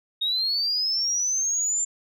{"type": "linear sweep", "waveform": "sine", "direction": "up", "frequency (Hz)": [3708, 7290], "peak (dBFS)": -21, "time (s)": [0.21, 1.85], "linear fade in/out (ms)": 10, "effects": ["tanh soft clip ceiling -17 dBFS"]}